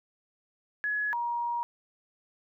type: tone pair in turn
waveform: sine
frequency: 1690 / 948.5 Hz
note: G#6 / A#5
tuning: +30 / +30 cents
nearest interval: minor seventh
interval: 1000 cents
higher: first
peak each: -27 / -28 dBFS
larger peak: first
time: 0.84-1.13 / 1.13-1.63 s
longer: second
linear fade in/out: 0 ms
effects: none